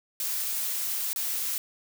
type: noise with dropouts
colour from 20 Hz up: blue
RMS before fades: -30 dBFS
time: 0.2-1.58 s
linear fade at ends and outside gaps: 1 ms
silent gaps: 1.131-1.16 s
effects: none